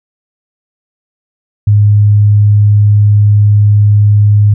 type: tone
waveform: sine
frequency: 103.83 Hz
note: G#2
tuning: in tune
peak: -3 dBFS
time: 1.67-4.54 s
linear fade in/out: 5 ms
effects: none